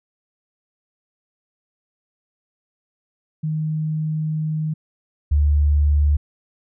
sine tone pair in turn, 155.56 / 73.41 Hz, D#3 / D2, 0 / 0 cents, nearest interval octave + minor second, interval 1300 cents, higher first, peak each -20 / -13 dBFS, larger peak second, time 3.43-4.74 / 5.31-6.17 s, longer first, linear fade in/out 10 ms, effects none

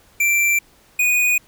square tone pair in turn, 2350 / 2472 Hz, D7 / D#7, +1 / -12 cents, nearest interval minor second, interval 87 cents, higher second, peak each -15 dBFS, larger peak neither, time 0.2-0.59 / 0.99-1.38 s, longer neither, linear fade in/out 5 ms, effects pink hiss -53 dBFS RMS until 1.47 s

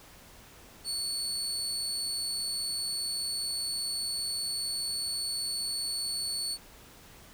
30% pulse tone, 4435 Hz, C#8, in tune, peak -28 dBFS, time 0.84-6.58 s, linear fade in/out 50 ms, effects pink hiss -53 dBFS RMS until 7.33 s

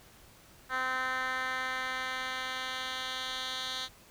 10% pulse tone with band-pass filter sweep, 258.3 Hz, C4, 22 cents flat, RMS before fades -35 dBFS, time 0.69-3.89 s, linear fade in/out 50 ms, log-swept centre 1600 to 3700 Hz, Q 2.1, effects pink hiss -57 dBFS RMS until 4.1 s

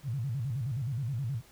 sine tone with vibrato, 126.2 Hz, B2, 38 cents sharp, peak -30 dBFS, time 0.03-1.42 s, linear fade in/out 50 ms, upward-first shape square, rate 9.5 Hz, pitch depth 190 cents each way, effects pink hiss -58 dBFS RMS until 1.51 s

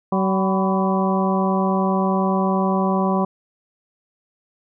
harmonic tone with a mistuned harmonic, 190.3 Hz, F#3, 49 cents sharp, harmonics 1 / 2 / 3 / 4 / 5 / 6, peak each -19 / -25 / -26 / -26 / -25 / -29 dBFS, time 0.12-3.25 s, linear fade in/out 5 ms, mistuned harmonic 5, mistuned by +76 cents, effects none

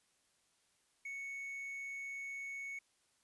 triangle tone, 2216 Hz, C#7, 1 cent flat, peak -40 dBFS, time 1.05-2.79 s, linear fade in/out 5 ms, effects white hiss -75 dBFS RMS until 3.23 s + resampled to 24000 Hz

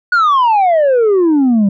sine exponential sweep, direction down, 1480 to 191.9 Hz, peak -5 dBFS, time 0.12-1.69 s, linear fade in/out 5 ms, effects tanh soft clip ceiling -7 dBFS

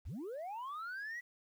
sine linear sweep, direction up, 38.89 to 1975.5 Hz, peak -38 dBFS, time 0.05-1.21 s, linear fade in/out 20 ms, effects tanh soft clip ceiling -39 dBFS + 11-bit

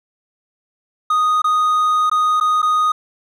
triangle tone with dropouts, 1242 Hz, D#6, 3 cents flat, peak -11 dBFS, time 1.1-2.92 s, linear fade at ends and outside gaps 5 ms, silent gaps 1.419-1.442 / 2.098-2.114 / 2.401-2.409 / 2.619-2.627 s, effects none

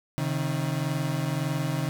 35% pulse tone pair together, 135 / 156.74 Hz, C#3 / D#3, -45 / +13 cents, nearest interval minor third, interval 258 cents, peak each -27 / -27 dBFS, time 0.18-1.89 s, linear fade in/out 0 ms, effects none

